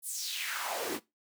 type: noise with high-pass filter sweep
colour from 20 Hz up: pink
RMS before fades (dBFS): -36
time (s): 0.02-1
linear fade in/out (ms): 50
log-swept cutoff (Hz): 11000 to 250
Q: 3
effects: noise-tail reverb RT60 0.2 s tail -19 dB re dry